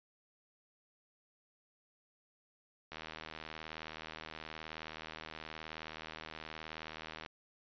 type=click train; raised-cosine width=0.3 ms; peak=-28 dBFS; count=344; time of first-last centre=2.92-7.262 s; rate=79 Hz; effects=resampled to 11025 Hz